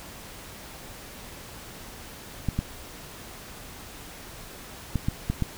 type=clicks; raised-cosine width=5 ms; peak=-12 dBFS; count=6; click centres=2.487 / 2.59 / 4.957 / 5.085 / 5.3 / 5.423 s; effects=pink hiss -43 dBFS RMS until 5.57 s